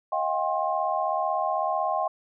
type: tone cluster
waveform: sine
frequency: 635 / 717 / 793 / 1065 Hz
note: D#5 / F5 / G5 / C6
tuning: +35 / +45 / +20 / +30 cents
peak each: -29 dBFS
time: 0.12-2.08 s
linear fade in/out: 5 ms
effects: none